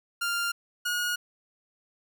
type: tone pair in turn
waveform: sawtooth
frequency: 1396.9 / 1442.8 Hz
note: F6 / F#6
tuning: 0 / -44 cents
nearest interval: minor second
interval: 56 cents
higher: second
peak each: -23 dBFS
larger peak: neither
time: 0.21-0.52 / 0.85-1.16 s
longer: neither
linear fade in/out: 10 ms
effects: none